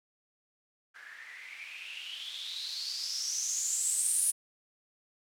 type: noise with low-pass filter sweep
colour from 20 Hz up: violet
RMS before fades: -35 dBFS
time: 0.94-4.32 s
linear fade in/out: 20 ms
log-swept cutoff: 1600 to 10000 Hz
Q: 8.4
effects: none